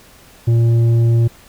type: tone with tanh clipping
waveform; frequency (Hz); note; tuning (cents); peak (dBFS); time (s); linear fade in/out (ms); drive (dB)
sine; 116.3; A#2; -4; -11; 0.47-1.28; 10; 7
effects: pink hiss -45 dBFS RMS until 1.48 s